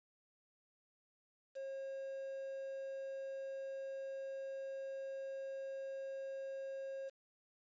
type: tone with quantisation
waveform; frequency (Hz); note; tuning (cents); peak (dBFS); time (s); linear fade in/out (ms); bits
triangle; 540; C#5; -45; -40; 1.55-7.1; 20; 10
effects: resampled to 16000 Hz